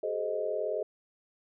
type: chord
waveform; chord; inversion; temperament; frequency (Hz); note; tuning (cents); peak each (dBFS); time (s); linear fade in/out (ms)
sine; A half-diminished seventh; third; equal with one note detuned; 392 / 431.2 / 523.3 / 622.3; G4 / A4 / C5 / Eb5; 0 / -35 / 0 / 0; -38 / -34 / -36 / -33; 0.03-0.83; 5
effects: none